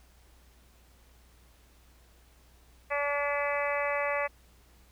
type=harmonic tone; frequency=287.1 Hz; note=D4; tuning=39 cents flat; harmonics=2 / 3 / 4 / 5 / 6 / 7 / 8 / 9; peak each=-31 / -37 / -35 / -43 / -38 / -34 / -39 / -41 dBFS; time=2.9-4.28 s; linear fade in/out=20 ms; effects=added 60 Hz sine -58 dBFS peak until 4.91 s + pink hiss -63 dBFS RMS until 4.91 s